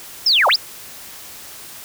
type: linear two-way sweep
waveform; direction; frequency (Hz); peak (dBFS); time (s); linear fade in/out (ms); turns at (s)
sine; down then up; 5480 to 504 to 5480; -11; 0.26-0.56; 5; 0.48
effects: white hiss -37 dBFS RMS until 1.84 s